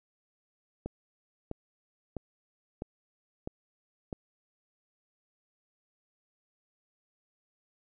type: click train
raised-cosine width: 2 ms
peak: -22 dBFS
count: 6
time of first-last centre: 0.86-4.128 s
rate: 1.53 Hz
effects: none